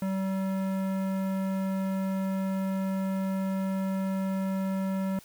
sine tone with tanh clipping, 191.6 Hz, G3, 39 cents flat, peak -29 dBFS, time 0.02-5.19 s, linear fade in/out 2 ms, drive 17 dB, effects white hiss -54 dBFS RMS until 5.24 s

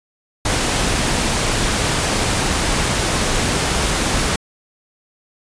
pink noise, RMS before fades -18 dBFS, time 0.45-4.36 s, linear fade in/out 5 ms, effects resampled to 22050 Hz

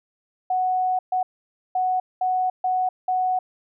sine tone bursts at uneven times, 740 Hz, F#5, in tune, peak -19 dBFS, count 6, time 0.5-0.99 / 1.12-1.23 / 1.75-2 / 2.21-2.5 / 2.64-2.89 / 3.08-3.39 s, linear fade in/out 5 ms, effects none

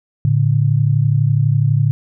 sine tone pair together, 111.92 / 144 Hz, A2 / D3, +30 / -34 cents, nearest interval major third, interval 436 cents, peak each -14 / -14 dBFS, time 0.25-1.91 s, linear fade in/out 0 ms, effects none

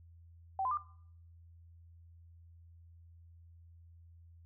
sine tone with pitch steps, 770 / 1018 / 1196 Hz, G5 / C6 / D6, -31 / -48 / +31 cents, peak -31 dBFS, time 0.59-0.773 s, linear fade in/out 2 ms, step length 61 ms, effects noise-tail reverb RT60 0.6 s tail -20 dB re dry + added 84 Hz sine -55 dBFS peak until 4.45 s

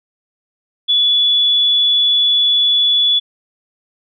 sine tone, 3427 Hz, A7, 46 cents flat, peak -10 dBFS, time 0.88-3.2 s, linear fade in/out 20 ms, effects none

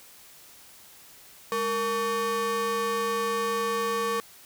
square ring-modulated tone, 334.4 Hz, E4, 25 cents sharp, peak -23 dBFS, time 1.52-4.2 s, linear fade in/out 0 ms, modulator 798 Hz, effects white hiss -51 dBFS RMS until 4.45 s

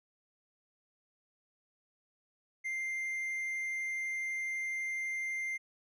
triangle tone, 2096 Hz, C7, 2 cents sharp, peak -32 dBFS, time 2.64-5.58 s, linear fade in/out 20 ms, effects resampled to 32000 Hz

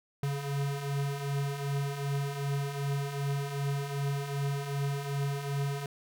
square beating tone pair, 138.59 / 141.19 Hz, C#3 / C#3, 0 / +32 cents, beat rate 2.6 Hz, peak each -38 / -32 dBFS, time 0.23-5.86 s, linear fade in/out 2 ms, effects none

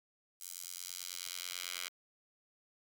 10% pulse tone with high-pass filter sweep, 89.2 Hz, F2, 37 cents sharp, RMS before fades -44 dBFS, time 0.4-1.89 s, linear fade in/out 20 ms, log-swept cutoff 7800 to 2400 Hz, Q 0.93, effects none

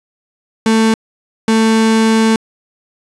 35% pulse tone bursts at uneven times, 222.5 Hz, A3, 20 cents sharp, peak -7 dBFS, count 2, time 0.66-0.94 / 1.48-2.36 s, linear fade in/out 2 ms, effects resampled to 22050 Hz + 7-bit

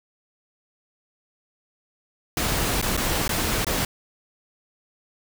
pink noise with dropouts, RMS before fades -24 dBFS, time 2.37-3.85 s, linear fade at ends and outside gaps 2 ms, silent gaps 2.815-2.825 / 2.967-2.975 / 3.279-3.292 / 3.647-3.667 s, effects none

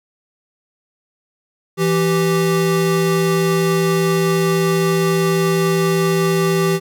square tone pair together, 166.41 / 390 Hz, E3 / G4, +17 / -9 cents, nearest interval octave + minor third, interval 1474 cents, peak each -18 / -17 dBFS, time 1.77-6.8 s, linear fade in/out 50 ms, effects none

